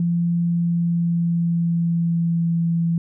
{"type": "tone with pitch glide", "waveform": "sine", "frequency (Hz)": [171.2, 167.77], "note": ["F3", "E3"], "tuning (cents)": [-34, 31], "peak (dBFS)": -17, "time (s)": [0, 2.98], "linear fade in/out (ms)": 2, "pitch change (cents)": -35, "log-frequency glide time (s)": [0.41, 2.55], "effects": []}